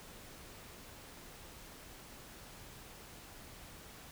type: silence
effects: pink hiss -53 dBFS RMS until 4.11 s